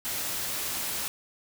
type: noise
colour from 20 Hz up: white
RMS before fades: -32 dBFS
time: 0.05-1.08 s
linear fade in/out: 0 ms
effects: none